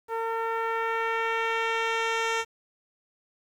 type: tone with low-pass filter sweep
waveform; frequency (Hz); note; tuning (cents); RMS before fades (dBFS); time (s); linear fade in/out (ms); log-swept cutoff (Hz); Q
10% pulse; 454; A#4; -46; -28; 0.08-2.45; 50; 950 to 6000; 0.97
effects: 9-bit